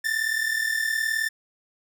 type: tone pair together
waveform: 45% pulse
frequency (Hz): 1760.9 / 1800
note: A6 / A6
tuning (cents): +1 / +39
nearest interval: unison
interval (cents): 38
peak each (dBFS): -26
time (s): 0.04-1.29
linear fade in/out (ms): 10
effects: none